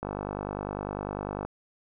click train, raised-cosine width 1 ms, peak -18 dBFS, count 72, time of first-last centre 0.03-1.45 s, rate 50 Hz, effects none

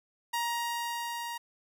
sawtooth tone with level ramp, 942 Hz, A#5, 18 cents sharp, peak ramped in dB -25 to -32 dBFS, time 0.33-1.38 s, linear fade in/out 10 ms, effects none

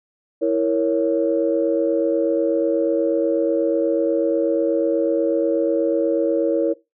sine chord, A# diminished, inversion second, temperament equal, 329.6 / 466.2 / 554.4 Hz, E4 / A#4 / C#5, 0 / 0 / 0 cents, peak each -20 dBFS, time 0.41-6.74 s, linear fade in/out 20 ms, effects noise-tail reverb RT60 0.2 s tail -18 dB re dry + tanh soft clip ceiling -6 dBFS

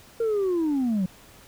sine linear sweep, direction down, 466.2 to 176.9 Hz, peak -19 dBFS, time 0.2-1.06 s, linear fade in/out 5 ms, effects tanh soft clip ceiling -20 dBFS + pink hiss -51 dBFS RMS until 1.47 s

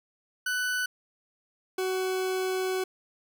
40% pulse tone pair in turn, 1493 / 374.3 Hz, F#6 / F#4, +15 / +20 cents, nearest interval 2 octaves, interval 2395 cents, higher first, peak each -26 dBFS, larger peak neither, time 0.46-0.86 / 1.78-2.84 s, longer second, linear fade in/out 5 ms, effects none

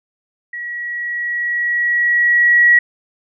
sine tone with level ramp, 1919 Hz, A#6, 50 cents sharp, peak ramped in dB -24 to -6 dBFS, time 0.53-2.79 s, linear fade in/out 5 ms, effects none

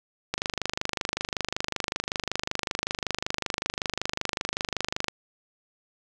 click train, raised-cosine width 0.2 ms, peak -9 dBFS, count 121, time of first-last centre 0.34-5.083 s, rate 25.3 Hz, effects none

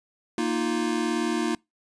square chord, Bb suspended fourth, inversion none, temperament equal, 233.1 / 311.1 / 349.2 Hz, Bb3 / Eb4 / F4, 0 / 0 / 0 cents, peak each -29 dBFS, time 0.38-1.55 s, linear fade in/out 2 ms, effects noise-tail reverb RT60 0.2 s tail -25 dB re dry + resampled to 22050 Hz

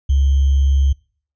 sine tone with sample-and-hold, 68.5 Hz, C#2, 20 cents flat, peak -11 dBFS, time 0.09-0.93 s, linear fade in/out 10 ms, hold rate 3150 Hz, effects noise-tail reverb RT60 0.5 s tail -26 dB re dry + resampled to 16000 Hz

